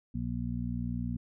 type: harmonic tone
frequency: 59.8 Hz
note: A#1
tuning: 45 cents sharp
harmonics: 1 / 2 / 3 / 4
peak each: -38 / -36 / -38 / -36 dBFS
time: 0.14-1.17 s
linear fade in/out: 10 ms
effects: none